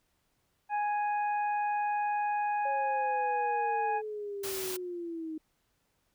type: harmonic tone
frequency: 830.6 Hz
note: G#5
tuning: in tune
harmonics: 1 / 2 / 3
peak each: -28 / -40 / -44 dBFS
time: 0.69-4.02 s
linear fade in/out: 50 ms
type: linear sweep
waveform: sine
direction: down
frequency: 554.4 to 311.1 Hz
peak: -35 dBFS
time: 2.65-5.38 s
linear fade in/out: 5 ms
type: noise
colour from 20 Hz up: white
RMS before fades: -38 dBFS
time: 4.43-4.77 s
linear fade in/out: 10 ms
effects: pink hiss -75 dBFS RMS until 6.14 s